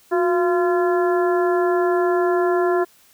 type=harmonic tone with a mistuned harmonic; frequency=343.6 Hz; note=F4; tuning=28 cents flat; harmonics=1 / 2 / 3 / 4 / 5; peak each=-17 / -23 / -27 / -29 / -31 dBFS; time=0.11-2.85 s; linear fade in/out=20 ms; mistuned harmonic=1; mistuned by=+84 cents; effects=white hiss -54 dBFS RMS until 3.13 s